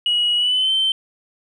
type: tone with pitch glide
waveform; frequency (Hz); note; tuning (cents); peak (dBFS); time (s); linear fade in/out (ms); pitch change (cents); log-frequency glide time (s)
sine; 2909 to 3100; F#7 to G7; -30 to -20; -14; 0.06-0.92; 2; +110; 0.36-0.72
effects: tanh soft clip ceiling -12 dBFS